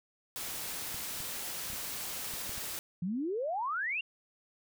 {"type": "noise", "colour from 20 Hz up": "white", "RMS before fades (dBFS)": -39, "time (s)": [0.36, 2.79], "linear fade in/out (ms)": 0}
{"type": "clicks", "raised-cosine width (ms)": 5, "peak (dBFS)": -36, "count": 7, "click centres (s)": [0.945, 1.204, 1.702, 1.733, 2.337, 2.494, 2.58]}
{"type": "exponential sweep", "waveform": "sine", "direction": "up", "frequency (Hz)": [166.1, 2843], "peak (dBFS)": -31, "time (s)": [3.02, 4.01], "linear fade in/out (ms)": 5}
{"effects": []}